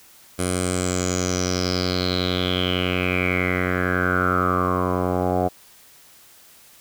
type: tone with low-pass filter sweep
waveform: 10% pulse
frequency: 90.9 Hz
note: F#2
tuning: 30 cents flat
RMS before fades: -22 dBFS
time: 0.38-5.49 s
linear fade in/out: 20 ms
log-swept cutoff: 10000 to 740 Hz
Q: 7.7
effects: white hiss -50 dBFS RMS until 6.8 s